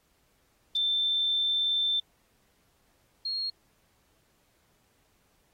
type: tone pair in turn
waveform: sine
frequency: 3559 / 4272 Hz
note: A7 / C8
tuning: +19 / +35 cents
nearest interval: minor third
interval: 316 cents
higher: second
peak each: -24 / -29 dBFS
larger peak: first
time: 0.75-2 / 3.25-3.5 s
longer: first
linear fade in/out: 5 ms
effects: pink hiss -69 dBFS RMS until 5.53 s + AAC 48 kbps